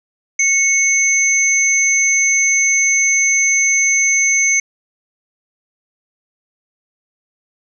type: tone pair together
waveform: sine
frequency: 2200 / 6223 Hz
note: C#7 / G8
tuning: -14 / -14 cents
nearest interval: octave + tritone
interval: 1800 cents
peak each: -14 dBFS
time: 0.39-4.6 s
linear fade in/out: 5 ms
effects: none